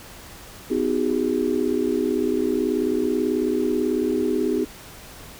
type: tone cluster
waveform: sine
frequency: 252.6 / 313 / 373.3 / 411.5 Hz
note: B3 / D#4 / F#4 / G#4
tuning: +39 / +10 / +15 / -16 cents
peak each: -25 dBFS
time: 0.7-4.65 s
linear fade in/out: 10 ms
effects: pink hiss -42 dBFS RMS until 5.39 s